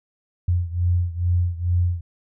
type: beating tone pair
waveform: sine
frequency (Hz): 87.31 / 89.61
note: F2 / F2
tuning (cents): 0 / +45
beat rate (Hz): 2.3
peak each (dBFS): -20 / -23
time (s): 0.48-2.01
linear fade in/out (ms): 5
effects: none